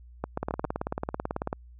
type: two click trains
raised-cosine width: 1 ms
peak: -15 / -15 dBFS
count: 4 / 21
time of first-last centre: 0.24-0.643 / 0.43-1.529 s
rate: 7.44 / 18.2 Hz
effects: added 60 Hz sine -47 dBFS peak until 1.79 s